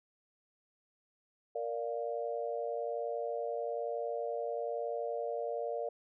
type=chord; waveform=sine; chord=Bb major; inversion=none; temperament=equal; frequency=466.2 / 587.3 / 698.5 Hz; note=Bb4 / D5 / F5; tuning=0 / 0 / 0 cents; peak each=-37 / -38 / -40 dBFS; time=1.55-5.89 s; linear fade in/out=5 ms; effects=none